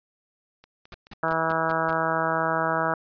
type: click train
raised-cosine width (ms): 0.2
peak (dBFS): -31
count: 7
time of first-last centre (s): 0.64-1.928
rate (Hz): 4.66
type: noise bursts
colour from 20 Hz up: pink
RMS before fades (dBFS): -40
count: 6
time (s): 0.92-1.908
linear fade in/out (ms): 2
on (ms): 23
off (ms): 170
type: harmonic tone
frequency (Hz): 162.3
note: E3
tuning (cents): -27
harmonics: 1 / 2 / 3 / 4 / 5 / 6 / 7 / 8 / 9 / 10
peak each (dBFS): -34 / -34 / -33 / -28 / -32 / -30 / -33 / -29 / -31 / -34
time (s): 1.23-2.94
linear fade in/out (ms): 2
effects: resampled to 11025 Hz